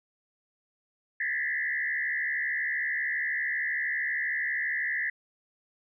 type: tone with frequency modulation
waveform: sine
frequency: 1864.7 Hz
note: A#6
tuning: in tune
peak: -27 dBFS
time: 1.2-5.1 s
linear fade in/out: 5 ms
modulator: 72.7 Hz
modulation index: 2.3
effects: none